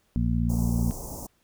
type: harmonic tone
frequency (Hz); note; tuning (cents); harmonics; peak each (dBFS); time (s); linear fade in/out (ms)
58.27; A#1; 0; 1 / 2 / 3 / 4; -26 / -27 / -29 / -28; 0.16-0.91; 0
type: band-stop noise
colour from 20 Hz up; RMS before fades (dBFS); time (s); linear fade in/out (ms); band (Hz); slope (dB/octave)
pink; -37; 0.49-1.27; 10; 990 to 5600; 48
effects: pink hiss -68 dBFS RMS until 1.43 s